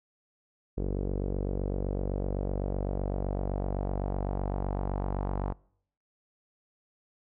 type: tone with low-pass filter sweep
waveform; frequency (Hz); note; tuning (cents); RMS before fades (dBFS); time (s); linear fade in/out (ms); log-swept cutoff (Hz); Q
sawtooth; 47.87; G1; -40; -31; 0.77-5.53; 10; 430 to 920; 2.2
effects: noise-tail reverb RT60 0.7 s tail -26 dB re dry